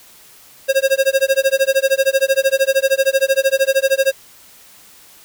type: tone with tremolo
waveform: square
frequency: 539 Hz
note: C#5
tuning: 49 cents flat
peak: -10 dBFS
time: 0.68-4.13 s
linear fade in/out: 20 ms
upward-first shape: sine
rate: 13 Hz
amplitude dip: 100%
effects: white hiss -45 dBFS RMS until 5.24 s